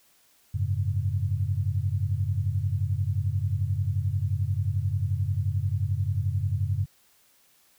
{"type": "chord", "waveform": "sine", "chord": "F# suspended second", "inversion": "none", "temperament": "equal", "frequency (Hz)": [92.5, 103.83, 138.59], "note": ["F#2", "G#2", "C#3"], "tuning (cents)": [0, 0, 0], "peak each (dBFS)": [-27, -27, -32], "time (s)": [0.54, 6.86], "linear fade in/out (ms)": 10, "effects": ["white hiss -62 dBFS RMS until 7.78 s"]}